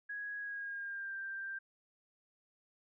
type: tone with pitch glide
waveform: sine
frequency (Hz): 1661.2 to 1578.9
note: G#6 to G6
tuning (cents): 0 to +12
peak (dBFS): -39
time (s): 0.09-1.59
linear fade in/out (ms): 10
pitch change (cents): -88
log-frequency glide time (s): 0.38-1.16
effects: none